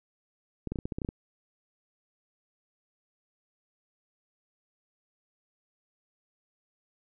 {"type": "clicks", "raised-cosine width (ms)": 3, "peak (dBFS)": -20, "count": 10, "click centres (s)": [0.673, 0.72, 0.758, 0.788, 0.855, 0.922, 0.985, 1.018, 1.048, 1.089], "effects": []}